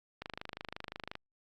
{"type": "click train", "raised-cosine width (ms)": 0.3, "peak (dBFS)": -24, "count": 25, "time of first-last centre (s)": [0.22, 1.154], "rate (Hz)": 25.7, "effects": ["Opus 48 kbps"]}